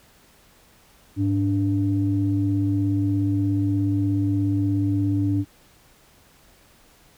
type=tone pair together; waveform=sine; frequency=102.77 / 291.5 Hz; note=G#2 / D4; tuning=-18 / -13 cents; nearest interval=octave + tritone; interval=1805 cents; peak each=-21 dBFS; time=1.16-5.45 s; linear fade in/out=50 ms; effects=tanh soft clip ceiling -11 dBFS + pink hiss -55 dBFS RMS until 7.17 s